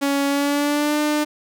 sawtooth tone with pitch glide, 280 to 300.1 Hz, C#4 to D4, +18 to +38 cents, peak -14 dBFS, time 0.01-1.25 s, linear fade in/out 20 ms, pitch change +120 cents, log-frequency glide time 0.27-1 s, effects none

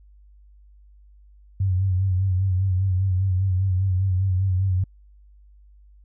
sine tone with vibrato, 94 Hz, F#2, 28 cents sharp, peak -18 dBFS, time 1.6-4.84 s, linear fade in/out 5 ms, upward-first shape sine, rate 5 Hz, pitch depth 60 cents each way, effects added 50 Hz sine -48 dBFS peak until 6.04 s

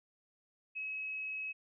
sine tone, 2563 Hz, E7, 49 cents flat, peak -37 dBFS, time 0.75-1.53 s, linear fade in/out 20 ms, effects none

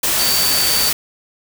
sine tone in noise, 4572 Hz, D8, 47 cents flat, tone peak -18 dBFS, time 0.19-0.9 s, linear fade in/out 5 ms, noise white, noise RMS -17 dBFS, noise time 0.03-0.93 s, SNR -4 dB, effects none

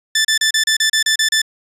15% pulse tone bursts, 1760 Hz, A6, in tune, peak -6 dBFS, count 10, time 0.15-1.418 s, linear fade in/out 5 ms, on 98 ms, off 32 ms, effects resampled to 32000 Hz

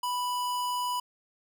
square tone, 987.8 Hz, B5, in tune, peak -29 dBFS, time 0.03-1 s, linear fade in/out 5 ms, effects none

